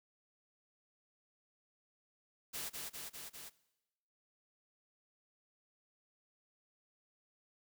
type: noise with echo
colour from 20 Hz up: white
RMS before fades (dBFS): -42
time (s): 2.53-2.7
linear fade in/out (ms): 20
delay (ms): 200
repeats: 4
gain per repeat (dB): -2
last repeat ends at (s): 3.5
effects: noise-tail reverb RT60 1.0 s tail -20 dB re dry